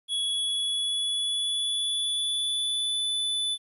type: tone with pitch glide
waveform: square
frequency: 3366 to 3491 Hz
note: G#7 to A7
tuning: +23 to -14 cents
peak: -26 dBFS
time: 0.08-3.58 s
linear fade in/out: 50 ms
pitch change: +63 cents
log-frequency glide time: 0.22-3.05 s
effects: resampled to 32000 Hz + 11-bit